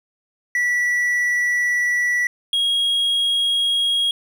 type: tone pair in turn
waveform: triangle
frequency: 1953 / 3285 Hz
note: B6 / G#7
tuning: -20 / -20 cents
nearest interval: major sixth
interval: 900 cents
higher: second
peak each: -15 dBFS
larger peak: neither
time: 0.55-2.27 / 2.53-4.11 s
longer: first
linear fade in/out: 2 ms
effects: none